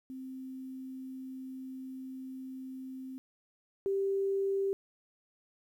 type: tone pair in turn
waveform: sine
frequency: 261.6 / 392 Hz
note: C4 / G4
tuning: 0 / 0 cents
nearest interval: perfect fifth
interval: 700 cents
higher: second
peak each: -40 / -28 dBFS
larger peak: second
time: 0.1-3.18 / 3.86-4.73 s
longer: first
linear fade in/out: 0 ms
effects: 11-bit